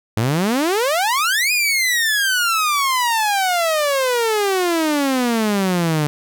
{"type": "exponential two-way sweep", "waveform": "sawtooth", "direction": "up then down", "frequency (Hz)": [103.83, 2505, 146.1], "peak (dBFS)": -12, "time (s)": [0.17, 6.07], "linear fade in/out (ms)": 0, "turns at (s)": 1.52, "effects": []}